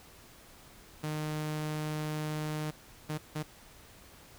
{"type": "tone bursts at uneven times", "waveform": "sawtooth", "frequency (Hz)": 153.1, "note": "D#3", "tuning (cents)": -28, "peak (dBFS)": -29, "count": 3, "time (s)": [[1.03, 2.71], [3.09, 3.18], [3.35, 3.43]], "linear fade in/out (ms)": 10, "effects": ["pink hiss -55 dBFS RMS until 4.38 s"]}